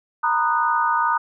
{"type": "chord", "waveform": "sine", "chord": "B major seventh", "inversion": "third", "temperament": "just", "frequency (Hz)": [926, 987.8, 1234.7, 1481.6], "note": ["A#5", "B5", "D#6", "F#6"], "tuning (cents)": [-12, 0, -14, 2], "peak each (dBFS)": [-21, -26, -21, -25], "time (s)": [0.23, 1.18], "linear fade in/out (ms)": 10, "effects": []}